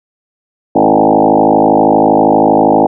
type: tone with frequency modulation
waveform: sine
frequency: 539 Hz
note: C#5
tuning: 49 cents flat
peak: -5 dBFS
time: 0.75-2.87 s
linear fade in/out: 10 ms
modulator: 52.6 Hz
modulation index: 6
effects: none